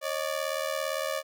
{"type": "ring-modulated tone", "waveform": "sawtooth", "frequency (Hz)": 583, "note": "D5", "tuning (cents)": -13, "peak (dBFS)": -22, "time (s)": [0.01, 1.23], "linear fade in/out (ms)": 50, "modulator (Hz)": 38.8, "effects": []}